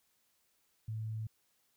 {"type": "tone", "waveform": "sine", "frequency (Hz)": 110, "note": "A2", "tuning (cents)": 0, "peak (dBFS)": -36, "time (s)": [0.88, 1.27], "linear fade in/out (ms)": 5, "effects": ["white hiss -75 dBFS RMS until 1.76 s"]}